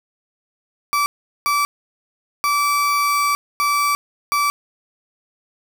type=tone bursts at uneven times; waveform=35% pulse; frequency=1157 Hz; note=D6; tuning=26 cents flat; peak=-14 dBFS; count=5; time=0.93-1.06 / 1.46-1.65 / 2.44-3.35 / 3.6-3.95 / 4.32-4.5 s; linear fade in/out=0 ms; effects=none